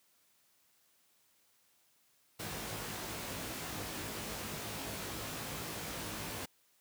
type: noise with comb filter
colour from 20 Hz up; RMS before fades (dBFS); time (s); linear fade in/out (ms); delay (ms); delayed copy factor
pink; -41; 2.39-6.46; 10; 19; +0.8
effects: white hiss -71 dBFS RMS until 6.8 s + high-pass 80 Hz 12 dB/octave